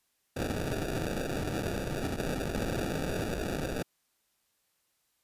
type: noise with sample-and-hold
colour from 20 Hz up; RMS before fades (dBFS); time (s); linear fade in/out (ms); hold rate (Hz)
white; -33; 0.36-3.83; 10; 1050
effects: white hiss -75 dBFS RMS until 5.23 s + resampled to 32000 Hz